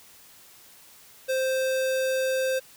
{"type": "tone", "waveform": "square", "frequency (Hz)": 523.3, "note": "C5", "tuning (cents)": 0, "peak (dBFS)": -24, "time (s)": [1.28, 2.6], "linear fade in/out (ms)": 20, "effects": ["white hiss -52 dBFS RMS until 2.76 s"]}